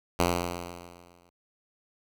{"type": "tone with exponential decay", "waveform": "5% pulse", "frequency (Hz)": 87.31, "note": "F2", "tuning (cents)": 0, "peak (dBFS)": -10, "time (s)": [0.19, 1.3], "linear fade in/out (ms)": 5, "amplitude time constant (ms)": 240, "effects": []}